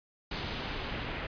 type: noise with low-pass filter sweep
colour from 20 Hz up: pink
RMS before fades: -37 dBFS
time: 0.31-1.27 s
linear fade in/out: 5 ms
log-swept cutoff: 4400 to 2500 Hz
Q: 1.3
effects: resampled to 11025 Hz